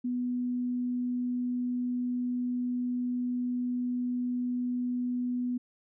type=tone; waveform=sine; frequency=246.9 Hz; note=B3; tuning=in tune; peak=-28 dBFS; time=0.04-5.58 s; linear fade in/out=10 ms; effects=none